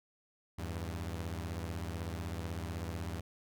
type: beating tone pair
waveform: sawtooth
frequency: 82.41 / 98.41 Hz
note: E2 / G2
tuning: 0 / +7 cents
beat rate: 16 Hz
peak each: -35 / -38 dBFS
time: 0.58-3.21 s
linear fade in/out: 10 ms
effects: none